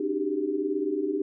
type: tone cluster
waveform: sine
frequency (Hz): 275.2 / 304.1 / 379.7 / 397.9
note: C#4 / D#4 / F#4 / G4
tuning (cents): -12 / -40 / +45 / +26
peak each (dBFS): -37 / -29 / -31 / -29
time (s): 0-1.22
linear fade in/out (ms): 5
effects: none